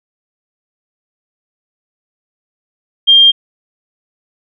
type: tone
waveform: sine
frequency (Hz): 3200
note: G7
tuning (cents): +35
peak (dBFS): -3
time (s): 3.07-3.32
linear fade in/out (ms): 20
effects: none